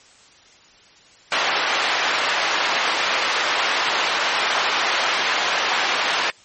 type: band-pass noise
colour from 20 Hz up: pink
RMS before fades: -21 dBFS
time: 1.32-6.3 s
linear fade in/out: 0 ms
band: 820 to 3800 Hz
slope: 12 dB/octave
effects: white hiss -50 dBFS RMS until 6.44 s + MP3 32 kbps